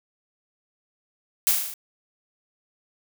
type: noise with echo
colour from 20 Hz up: blue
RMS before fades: -19 dBFS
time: 1.47-1.51 s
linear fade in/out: 0 ms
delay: 38 ms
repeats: 6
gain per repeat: -3 dB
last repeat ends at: 1.738 s
effects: none